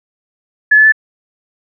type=tone with pitch steps; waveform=sine; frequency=1713 / 1730.9 / 1749 Hz; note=A6 / A6 / A6; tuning=-47 / -29 / -11 cents; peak=-4 dBFS; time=0.71-0.923 s; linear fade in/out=10 ms; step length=71 ms; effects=none

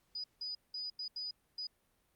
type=tone bursts at uneven times; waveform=sine; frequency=4954 Hz; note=D#8; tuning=8 cents flat; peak=-38 dBFS; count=6; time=0.15-0.24 / 0.41-0.55 / 0.74-0.9 / 0.99-1.08 / 1.16-1.31 / 1.58-1.67 s; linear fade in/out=5 ms; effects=pink hiss -75 dBFS RMS until 2.15 s + Opus 48 kbps

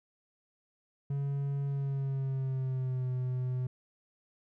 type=tone with pitch glide; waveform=triangle; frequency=140 to 126.91 Hz; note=C#3 to B2; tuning=+18 to +48 cents; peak=-28 dBFS; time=1.1-3.67 s; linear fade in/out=5 ms; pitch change=-170 cents; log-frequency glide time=1.67-3.11 s; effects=none

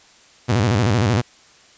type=tone with vibrato; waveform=sawtooth; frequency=110 Hz; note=A2; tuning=in tune; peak=-11 dBFS; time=0.48-1.22 s; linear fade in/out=20 ms; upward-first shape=square; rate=13 Hz; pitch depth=190 cents each way; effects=white hiss -50 dBFS RMS until 1.77 s + resampled to 16000 Hz

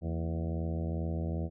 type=harmonic tone with a mistuned harmonic; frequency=82.41 Hz; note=E2; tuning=in tune; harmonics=1 / 2 / 3 / 4 / 5 / 6 / 7 / 8 / 9; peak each=-33 / -36 / -42 / -42 / -48 / -46 / -47 / -48 / -53 dBFS; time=0.01-1.5 s; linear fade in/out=50 ms; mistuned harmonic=3; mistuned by=-110 cents; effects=none

